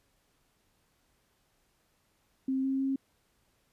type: tone with pitch steps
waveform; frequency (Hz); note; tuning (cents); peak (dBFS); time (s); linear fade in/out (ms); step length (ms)
sine; 264.7 / 267.9 / 269.6; C4 / C4 / C#4; +20 / +41 / -48; -27; 2.48-2.96; 5; 160
effects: pink hiss -72 dBFS RMS until 3.72 s + resampled to 32000 Hz